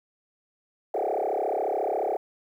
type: tone with frequency modulation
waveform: sine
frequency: 587.3 Hz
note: D5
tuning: in tune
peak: -23 dBFS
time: 0.94-2.17 s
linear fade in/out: 5 ms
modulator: 34.2 Hz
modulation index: 6.1
effects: tanh soft clip ceiling -20 dBFS + 10-bit